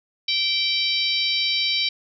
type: harmonic tone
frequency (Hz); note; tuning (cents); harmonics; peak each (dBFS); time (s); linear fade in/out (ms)
775; G5; -20; 3 / 4 / 5 / 6 / 7; -27 / -26 / -24 / -26 / -30; 0.28-1.89; 5
effects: none